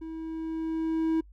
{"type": "tone with level ramp", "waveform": "triangle", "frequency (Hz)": 322.3, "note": "E4", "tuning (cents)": -39, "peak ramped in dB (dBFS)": [-34, -20], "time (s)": [0.01, 1.21], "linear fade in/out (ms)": 10, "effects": ["noise-tail reverb RT60 0.1 s tail -26 dB re dry", "added 50 Hz sine -49 dBFS peak until 1.32 s"]}